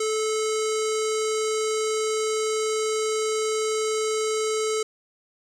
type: tone with low-pass filter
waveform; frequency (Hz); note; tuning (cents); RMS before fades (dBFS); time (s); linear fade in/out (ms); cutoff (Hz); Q
square; 434.8; A4; -21; -25; 0-4.83; 5; 7500; 3.5
effects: 10-bit